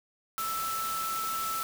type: tone in noise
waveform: sine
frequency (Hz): 1320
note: E6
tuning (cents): +2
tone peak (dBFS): -31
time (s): 0.38-1.63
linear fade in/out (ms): 0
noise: white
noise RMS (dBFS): -37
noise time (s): 0.38-1.63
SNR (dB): +3
effects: none